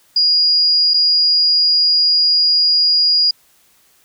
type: tone with dropouts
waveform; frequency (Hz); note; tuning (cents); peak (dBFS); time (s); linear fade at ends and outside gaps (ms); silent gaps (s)
sine; 4868; D#8; -39; -10; 0.16-3.31; 5; 0.937-0.941
effects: white hiss -54 dBFS RMS until 4.04 s